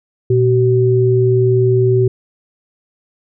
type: tone pair together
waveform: sine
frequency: 119.79 / 379.6 Hz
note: A#2 / F#4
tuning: +48 / +44 cents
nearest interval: octave + minor sixth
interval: 1996 cents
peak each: -12 dBFS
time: 0.3-2.08 s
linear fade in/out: 5 ms
effects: none